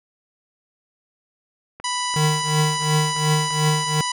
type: click train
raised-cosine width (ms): 0.5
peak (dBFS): -22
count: 6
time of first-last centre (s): 1.8-3.506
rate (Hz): 2.93
type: harmonic tone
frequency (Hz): 987.8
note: B5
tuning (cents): 0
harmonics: 1 / 2 / 3 / 4 / 5 / 6 / 7 / 9 / 10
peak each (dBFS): -25 / -31 / -30 / -34 / -32 / -34 / -33 / -35 / -40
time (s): 1.84-4.12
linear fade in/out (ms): 5
type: tone with tremolo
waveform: square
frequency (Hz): 152.9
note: D#3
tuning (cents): -30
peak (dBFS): -16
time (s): 2.16-4.01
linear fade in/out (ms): 2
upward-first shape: triangle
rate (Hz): 2.8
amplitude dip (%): 95
effects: none